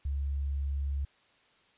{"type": "tone", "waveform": "sine", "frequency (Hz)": 69.8, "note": "C#2", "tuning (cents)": 13, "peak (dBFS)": -29, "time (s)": [0.05, 1.05], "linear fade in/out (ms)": 5, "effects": ["white hiss -65 dBFS RMS until 1.77 s", "resampled to 8000 Hz"]}